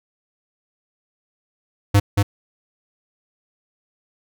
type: tone with echo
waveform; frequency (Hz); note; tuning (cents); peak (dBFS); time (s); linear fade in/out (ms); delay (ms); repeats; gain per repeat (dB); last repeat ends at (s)
square; 101; G#2; -48; -11; 1.94-2; 10; 230; 1; -3; 2.23
effects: none